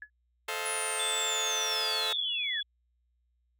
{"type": "tone with exponential decay", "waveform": "sine", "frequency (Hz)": 1700, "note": "G#6", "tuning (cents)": 40, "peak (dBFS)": -36, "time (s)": [0.02, 0.1], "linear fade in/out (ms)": 2, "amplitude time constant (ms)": 17}
{"type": "chord", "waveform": "10% pulse", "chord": "F dominant seventh", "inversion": "first", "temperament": "just", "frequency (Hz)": [436.5, 523.8, 628.6, 698.5], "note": ["A4", "C5", "Eb5", "F5"], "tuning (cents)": [-14, 2, 18, 0], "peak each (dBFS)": [-28, -31, -32, -31], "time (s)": [0.48, 2.13], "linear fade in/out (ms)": 5}
{"type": "linear sweep", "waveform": "sine", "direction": "down", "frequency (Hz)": [10070, 1608], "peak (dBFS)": -33, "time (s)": [0.65, 2.61], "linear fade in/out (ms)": 10}
{"type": "tone with pitch glide", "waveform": "sine", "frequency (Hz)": [3520, 3406], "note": ["A7", "G#7"], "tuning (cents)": [0, 43], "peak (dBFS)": -31, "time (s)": [0.99, 2.63], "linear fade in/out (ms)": 10, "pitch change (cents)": -57, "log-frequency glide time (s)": [1.6, 1.91]}
{"effects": ["added 60 Hz sine -70 dBFS peak until 3.59 s"]}